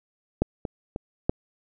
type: clicks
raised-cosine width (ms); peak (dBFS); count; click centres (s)
2; -7 / -16 / -17 / -7; 4; 0.42 / 0.652 / 0.961 / 1.295
effects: none